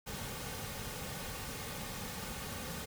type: noise with comb filter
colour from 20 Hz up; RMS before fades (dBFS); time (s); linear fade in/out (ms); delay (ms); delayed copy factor
pink; -42; 0.06-2.86; 20; 3; -0.55
effects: none